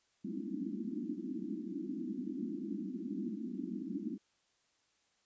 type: band-pass noise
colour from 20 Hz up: pink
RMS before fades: -40 dBFS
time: 0.24-4.18 s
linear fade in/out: 10 ms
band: 190 to 340 Hz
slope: 96 dB/octave
effects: white hiss -75 dBFS RMS until 5.25 s + resampled to 16000 Hz